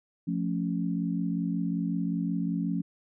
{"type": "chord", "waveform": "sine", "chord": "F augmented", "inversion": "none", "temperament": "equal", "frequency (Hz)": [174.61, 220, 277.2], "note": ["F3", "A3", "C#4"], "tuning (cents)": [0, 0, 0], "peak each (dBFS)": [-29, -33, -32], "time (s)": [0.27, 2.82], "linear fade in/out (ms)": 10, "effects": []}